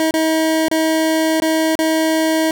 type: tone with dropouts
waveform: 25% pulse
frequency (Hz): 318.8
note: D#4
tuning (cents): +42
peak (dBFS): -10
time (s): 0-2.51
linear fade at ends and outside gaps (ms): 1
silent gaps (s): 0.11-0.139 / 0.684-0.713 / 1.401-1.421 / 1.754-1.79
effects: none